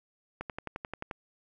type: click train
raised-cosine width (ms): 0.5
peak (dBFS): -21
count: 9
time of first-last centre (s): 0.41-1.112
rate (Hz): 11.4
effects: none